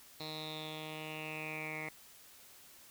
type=tone with low-pass filter sweep; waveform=10% pulse; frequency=155.56 Hz; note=D#3; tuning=in tune; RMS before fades=-43 dBFS; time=0.2-1.89 s; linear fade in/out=2 ms; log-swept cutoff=4200 to 2100 Hz; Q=8.9; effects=white hiss -58 dBFS RMS until 2.9 s